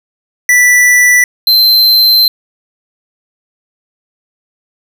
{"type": "tone pair in turn", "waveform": "square", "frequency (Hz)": [1971, 4105], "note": ["B6", "C8"], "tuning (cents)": [-4, -34], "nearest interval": "octave + minor second", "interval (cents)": 1270, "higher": "second", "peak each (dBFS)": -5, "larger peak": "neither", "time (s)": [[0.49, 1.24], [1.47, 2.28]], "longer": "second", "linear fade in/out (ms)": 2, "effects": []}